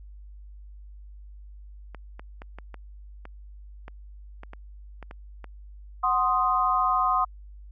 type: clicks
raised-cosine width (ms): 0.5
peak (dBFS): -26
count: 12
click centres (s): 1.947 / 2.195 / 2.419 / 2.586 / 2.743 / 3.254 / 3.881 / 4.434 / 4.534 / 5.027 / 5.111 / 5.443
type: chord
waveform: sine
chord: C diminished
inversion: second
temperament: equal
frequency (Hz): 740 / 1046.5 / 1244.5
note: Gb5 / C6 / Eb6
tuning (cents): 0 / 0 / 0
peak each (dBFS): -27 / -24 / -24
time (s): 6.03-7.25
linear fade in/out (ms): 10
effects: added 50 Hz sine -42 dBFS peak until 7.71 s